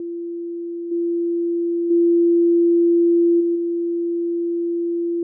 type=tone with level steps; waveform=sine; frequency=341.4 Hz; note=F4; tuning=39 cents flat; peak=-25 / -18 / -12 / -16 / -19 dBFS; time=0-5.23 s; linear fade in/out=2 ms; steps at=0.91 / 1.9 / 3.4 / 3.55 s; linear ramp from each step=10 ms; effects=none